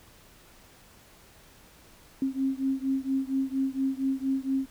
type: beating tone pair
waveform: sine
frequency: 266.1 / 270.4 Hz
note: C4 / C#4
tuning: +29 / -43 cents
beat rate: 4.3 Hz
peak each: -28 / -29 dBFS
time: 2.22-4.66 s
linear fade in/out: 2 ms
effects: pink hiss -55 dBFS RMS until 4.7 s